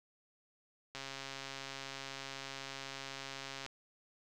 click train, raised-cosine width 0.2 ms, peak -26 dBFS, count 370, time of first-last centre 0.95-3.663 s, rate 136 Hz, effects none

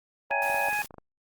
sine chord, C# diminished seventh, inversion none, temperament equal with one note detuned, 560.5 / 659.3 / 784 / 932.3 Hz, C#5 / E5 / G5 / Bb5, +19 / 0 / 0 / 0 cents, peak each -33 / -35 / -32 / -35 dBFS, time 0.3-0.7 s, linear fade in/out 10 ms
harmonic tone, 835 Hz, G#5, 9 cents sharp, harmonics 1 / 2 / 3, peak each -30 / -30 / -30 dBFS, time 0.31-0.82 s, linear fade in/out 0 ms
white noise, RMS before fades -40 dBFS, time 0.42-0.86 s, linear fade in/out 0 ms
clicks, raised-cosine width 1 ms, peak -30 dBFS, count 9, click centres 0.498 / 0.545 / 0.686 / 0.729 / 0.791 / 0.846 / 0.908 / 0.942 / 0.983 s
effects Opus 32 kbps

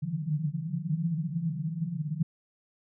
pink band-pass noise, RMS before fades -31 dBFS, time 0.02-2.23 s, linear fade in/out 10 ms, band 150 to 170 Hz, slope 96 dB/octave, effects none

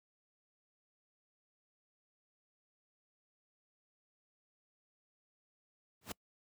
pink noise with exponential growth, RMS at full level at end -35 dBFS, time 6.01-6.12 s, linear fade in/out 5 ms, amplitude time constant 22 ms, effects noise-tail reverb RT60 0.1 s tail -26 dB re dry + high-pass 80 Hz 12 dB/octave

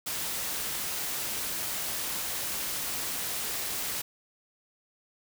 white noise, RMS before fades -33 dBFS, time 0.06-4.02 s, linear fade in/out 10 ms, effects none

